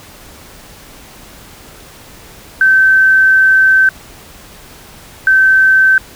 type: tone bursts at uneven times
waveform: sine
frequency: 1544 Hz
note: G6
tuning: 27 cents flat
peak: -5 dBFS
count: 2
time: 2.61-3.89 / 5.27-5.98 s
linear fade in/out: 2 ms
effects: pink hiss -37 dBFS RMS until 6.15 s